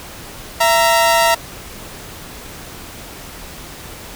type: tone pair together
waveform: sawtooth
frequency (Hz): 668 / 933.6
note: E5 / A#5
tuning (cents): +23 / +2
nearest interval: tritone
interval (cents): 579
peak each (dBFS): -10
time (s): 0.6-1.35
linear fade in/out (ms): 10
effects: pink hiss -34 dBFS RMS until 4.15 s